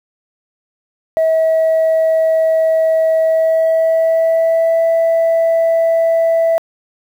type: tone with pitch glide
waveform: sine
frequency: 644 to 659.8 Hz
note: E5 to E5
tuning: -41 to +1 cents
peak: -8 dBFS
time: 1.17-6.58 s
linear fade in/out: 0 ms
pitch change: +42 cents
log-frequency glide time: 3.22-4.84 s
effects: tanh soft clip ceiling -8 dBFS + 7-bit